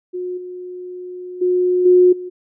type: tone with level steps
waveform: sine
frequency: 361.7 Hz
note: F#4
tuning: 39 cents flat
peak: -22 / -28 / -13 / -7 / -26 dBFS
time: 0.13-2.3 s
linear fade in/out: 20 ms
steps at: 0.37 / 1.41 / 1.85 / 2.12 s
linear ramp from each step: 10 ms
effects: none